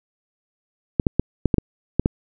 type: clicks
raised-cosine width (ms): 3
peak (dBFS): -3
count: 8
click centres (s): 0.998 / 1.068 / 1.196 / 1.457 / 1.542 / 1.583 / 1.996 / 2.059
effects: none